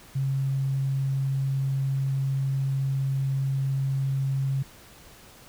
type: tone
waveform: sine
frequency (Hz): 135.5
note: C#3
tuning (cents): -39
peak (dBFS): -23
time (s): 0.15-4.63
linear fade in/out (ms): 10
effects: pink hiss -50 dBFS RMS until 5.48 s